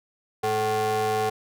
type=ring-modulated tone; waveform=square; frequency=162.2 Hz; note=E3; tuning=28 cents flat; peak=-20 dBFS; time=0.43-1.3 s; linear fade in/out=10 ms; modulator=597 Hz; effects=none